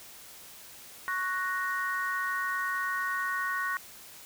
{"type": "chord", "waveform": "sine", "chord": "F# major", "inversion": "second", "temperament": "equal", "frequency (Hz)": [1108.7, 1480, 1864.7], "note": ["C#6", "F#6", "A#6"], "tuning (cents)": [0, 0, 0], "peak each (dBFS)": -33, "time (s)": [1.08, 3.77], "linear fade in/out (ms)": 0, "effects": ["white hiss -49 dBFS RMS until 4.25 s"]}